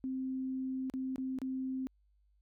sine tone with dropouts, 261.6 Hz, C4, in tune, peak -34 dBFS, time 0.04-1.87 s, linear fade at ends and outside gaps 0 ms, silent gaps 0.899-0.938 / 1.159-1.181 / 1.387-1.417 s, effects added 50 Hz sine -67 dBFS peak until 2.41 s

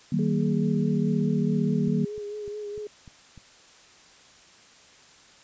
sine chord, Eb major, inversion none, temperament equal with one note detuned, 155.56 / 190.97 / 233.1 Hz, Eb3 / G3 / Bb3, 0 / -45 / 0 cents, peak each -26 dBFS, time 0.12-2.05 s, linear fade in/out 5 ms
sine tone with vibrato, 416.4 Hz, G#4, 5 cents sharp, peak -32 dBFS, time 0.19-2.87 s, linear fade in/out 2 ms, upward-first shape sine, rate 4.7 Hz, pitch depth 31 cents each way
click train, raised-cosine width 5 ms, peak -34 dBFS, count 6, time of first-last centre 1.88-3.377 s, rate 3.34 Hz
effects white hiss -53 dBFS RMS until 5.43 s + resampled to 16000 Hz

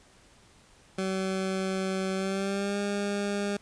20% pulse tone with pitch glide, 190 to 202.5 Hz, F#3 to G#3, +46 to -43 cents, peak -23 dBFS, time 0.98-3.57 s, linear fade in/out 5 ms, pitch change +111 cents, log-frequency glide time 2.14-2.78 s, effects pink hiss -58 dBFS RMS until 3.61 s + resampled to 22050 Hz

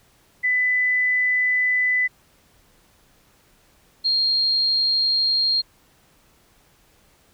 sine tone pair in turn, 1999 / 4224 Hz, B6 / C8, +20 / +16 cents, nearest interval octave + minor second, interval 1296 cents, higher second, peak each -17 dBFS, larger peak neither, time 0.43-2.08 / 4.04-5.62 s, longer first, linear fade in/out 20 ms, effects pink hiss -58 dBFS RMS until 7.33 s

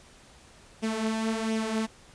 sawtooth tone with flanger, 221.6 Hz, A3, 13 cents sharp, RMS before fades -29 dBFS, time 0.82-1.87 s, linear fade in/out 20 ms, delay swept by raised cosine 0.33 to 5.73 ms, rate 1.4 Hz, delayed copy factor +0.55, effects pink hiss -54 dBFS RMS until 2.14 s + resampled to 22050 Hz

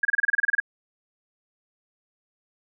sine tone bursts, 1637 Hz, G#6, 25 cents flat, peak -17 dBFS, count 12, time 0.03-0.601 s, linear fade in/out 5 ms, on 21 ms, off 29 ms, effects none

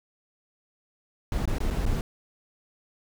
brown noise with dropouts, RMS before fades -26 dBFS, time 1.32-2.01 s, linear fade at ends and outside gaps 1 ms, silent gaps 1.455-1.476 / 1.584-1.603 / 1.704-1.708 / 1.854-1.863 s, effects none

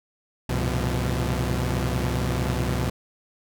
sawtooth tone cluster, 66.9 / 98.2 / 113.7 / 124.6 / 172.3 Hz, C2 / G2 / A#2 / B2 / F3, +39 / +4 / -43 / +16 / -23 cents, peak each -23 / -30 / -31 / -23 / -27 dBFS, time 0.49-2.9 s, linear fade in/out 5 ms, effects none

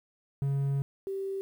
triangle / sine tone pair in turn, 138.7 / 389 Hz, C#3 / G4, +1 / -13 cents, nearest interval octave + tritone, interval 1786 cents, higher second, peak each -24 / -31 dBFS, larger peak first, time 0.42-0.82 / 1.07-1.41 s, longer first, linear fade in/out 0 ms, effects 10-bit

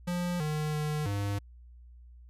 square tone with pitch steps, 176.5 / 152.4 / 151.2 / 101 Hz, F3 / D#3 / D#3 / G#2, +19 / -36 / -49 / -48 cents, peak -30 dBFS, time 0.07-1.39 s, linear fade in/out 10 ms, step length 330 ms, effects added 60 Hz sine -49 dBFS peak until 2.29 s + resampled to 32000 Hz

